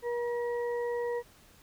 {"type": "harmonic tone", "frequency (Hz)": 478.2, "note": "A#4", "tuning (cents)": 44, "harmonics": [1, 2, 4], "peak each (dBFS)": [-30, -40, -44], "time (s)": [0.02, 1.23], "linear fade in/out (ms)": 50, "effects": ["pink hiss -59 dBFS RMS until 1.62 s"]}